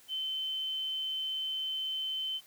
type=tone; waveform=sine; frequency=3072 Hz; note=G7; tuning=36 cents flat; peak=-32 dBFS; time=0.08-2.41 s; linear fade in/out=50 ms; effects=white hiss -59 dBFS RMS until 2.46 s